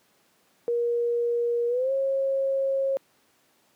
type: tone with pitch glide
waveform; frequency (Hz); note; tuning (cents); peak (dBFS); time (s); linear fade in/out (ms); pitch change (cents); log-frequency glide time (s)
sine; 474.2 to 541.6; A#4 to C#5; +30 to -40; -22; 0.68-2.97; 0; +230; 1.68-1.92
effects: pink hiss -64 dBFS RMS until 3.75 s + high-pass 200 Hz 12 dB/octave